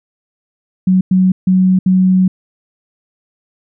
sine tone bursts at uneven times, 186 Hz, F#3, 9 cents sharp, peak -7 dBFS, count 4, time 0.87-1.01 / 1.11-1.32 / 1.47-1.79 / 1.86-2.28 s, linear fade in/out 5 ms, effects none

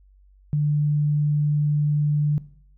sine tone, 148.1 Hz, D3, 15 cents sharp, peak -18 dBFS, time 0.53-2.38 s, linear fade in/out 0 ms, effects noise-tail reverb RT60 0.6 s tail -18 dB re dry + added 48 Hz sine -51 dBFS peak until 2.77 s

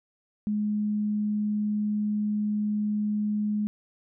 sine tone, 209.8 Hz, G#3, 18 cents sharp, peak -24 dBFS, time 0.47-3.67 s, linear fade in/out 0 ms, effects none

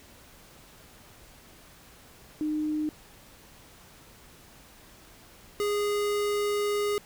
sine / square tone pair in turn, 305.3 / 412.3 Hz, D#4 / G#4, -33 / -13 cents, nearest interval perfect fourth, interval 520 cents, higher second, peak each -26 / -26 dBFS, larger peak neither, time 2.41-2.89 / 5.6-6.98 s, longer second, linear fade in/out 0 ms, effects pink hiss -53 dBFS RMS until 7.05 s

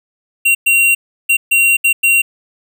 square tone bursts at uneven times, 2751 Hz, F7, 27 cents flat, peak -9 dBFS, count 6, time 0.45-0.55 / 0.66-0.95 / 1.29-1.37 / 1.51-1.77 / 1.84-1.93 / 2.03-2.22 s, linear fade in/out 10 ms, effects none

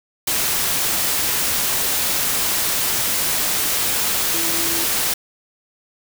sine tone in noise, 333.4 Hz, E4, 20 cents sharp, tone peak -29 dBFS, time 4.34-4.84 s, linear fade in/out 5 ms, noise white, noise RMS -20 dBFS, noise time 0.27-5.14 s, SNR -12 dB, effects none

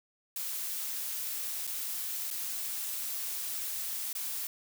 blue noise with dropouts, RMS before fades -36 dBFS, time 0.36-4.47 s, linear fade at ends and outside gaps 2 ms, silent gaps 1.67-1.674 / 2.304-2.31 / 4.129-4.151 s, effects none

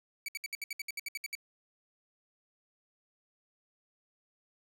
sawtooth tone bursts, 2284 Hz, D7, 49 cents flat, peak -32 dBFS, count 13, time 0.26-1.352 s, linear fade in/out 2 ms, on 24 ms, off 65 ms, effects none

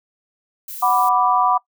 violet noise, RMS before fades -32 dBFS, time 0.68-1.09 s, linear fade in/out 2 ms
sine chord, B minor, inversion second, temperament equal, 740 / 987.8 / 1174.7 Hz, F#5 / B5 / D6, 0 / 0 / 0 cents, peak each -18 dBFS, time 0.82-1.58 s, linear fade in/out 10 ms
effects noise-tail reverb RT60 0.1 s tail -21 dB re dry

